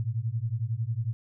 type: beating tone pair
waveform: sine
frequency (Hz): 108.6 / 119.6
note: A2 / A#2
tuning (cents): -22 / +45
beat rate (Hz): 11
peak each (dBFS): -30 / -30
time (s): 0-1.13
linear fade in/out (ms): 0
effects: none

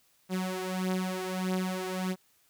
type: beating tone pair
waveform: sawtooth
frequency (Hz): 185 / 186.6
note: F#3 / F#3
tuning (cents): 0 / +15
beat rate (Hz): 1.6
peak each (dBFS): -28 / -30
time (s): 0.29-2.16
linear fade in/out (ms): 50
effects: white hiss -67 dBFS RMS until 2.49 s

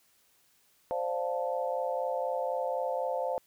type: chord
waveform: sine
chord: D minor seventh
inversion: third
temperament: equal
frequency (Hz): 523.3 / 587.3 / 698.5 / 880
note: C5 / D5 / F5 / A5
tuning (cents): 0 / 0 / 0 / 0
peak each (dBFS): -32 / -36 / -35 / -37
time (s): 0.91-3.38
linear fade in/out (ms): 0
effects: white hiss -67 dBFS RMS until 3.46 s

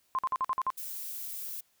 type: tone bursts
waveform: sine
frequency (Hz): 1046.5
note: C6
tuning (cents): 0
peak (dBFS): -26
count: 7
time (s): 0.15-0.703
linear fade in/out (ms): 0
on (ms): 37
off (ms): 49
type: noise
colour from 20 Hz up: violet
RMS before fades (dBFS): -39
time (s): 0.77-1.61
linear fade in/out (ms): 10
effects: white hiss -70 dBFS RMS until 1.8 s

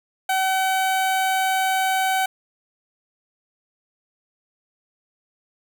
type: tone with notch filter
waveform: sawtooth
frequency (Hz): 760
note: F#5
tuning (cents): +46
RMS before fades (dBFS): -21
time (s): 0.29-2.26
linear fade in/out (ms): 5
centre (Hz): 5200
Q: 1.9
effects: none

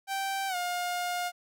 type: tone with pitch glide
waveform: sawtooth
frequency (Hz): 780 to 711.1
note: G5 to F5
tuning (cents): -9 to +31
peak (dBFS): -26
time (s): 0.07-1.32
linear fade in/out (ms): 50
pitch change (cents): -160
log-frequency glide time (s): 0.48-0.56
effects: none

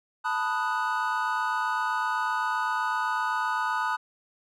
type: chord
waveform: triangle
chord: B dominant seventh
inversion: third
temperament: equal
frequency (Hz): 880 / 987.8 / 1244.5 / 1480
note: A5 / B5 / D#6 / F#6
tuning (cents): 0 / 0 / 0 / 0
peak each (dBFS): -29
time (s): 0.24-3.97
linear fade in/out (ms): 20
effects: none

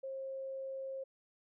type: tone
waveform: sine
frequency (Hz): 535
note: C5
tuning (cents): +38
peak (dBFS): -39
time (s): 0.03-1.04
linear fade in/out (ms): 10
effects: none

